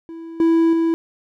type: tone with level steps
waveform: triangle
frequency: 329.6 Hz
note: E4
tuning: in tune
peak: -29 / -10 / -13 dBFS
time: 0.09-0.94 s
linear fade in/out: 0 ms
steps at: 0.4 / 0.73 s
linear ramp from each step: 2 ms
effects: none